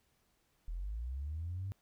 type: linear sweep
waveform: sine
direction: up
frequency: 39 to 100 Hz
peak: -36 dBFS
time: 0.68-1.72 s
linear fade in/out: 0 ms
effects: tanh soft clip ceiling -32 dBFS + pink hiss -75 dBFS RMS until 1.81 s